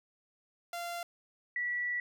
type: tone pair in turn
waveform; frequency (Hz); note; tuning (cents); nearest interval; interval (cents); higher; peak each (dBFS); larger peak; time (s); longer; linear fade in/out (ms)
sawtooth / sine; 691 / 1949.5; F5 / B6; -19 / -23; octave + tritone; 1796; second; -33 / -31; second; 0.73-1.03 / 1.56-2; second; 2
effects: none